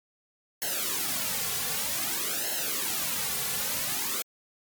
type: noise with flanger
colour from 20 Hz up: white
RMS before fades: -30 dBFS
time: 0.62-4.22 s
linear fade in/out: 0 ms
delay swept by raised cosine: 0.84 to 3.24 ms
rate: 0.53 Hz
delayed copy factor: -1
effects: MP3 96 kbps